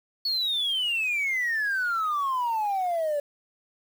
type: exponential sweep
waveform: sine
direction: down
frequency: 4435 to 570 Hz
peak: -22 dBFS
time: 0.25-3.2 s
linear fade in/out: 5 ms
effects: tanh soft clip ceiling -22 dBFS + 8-bit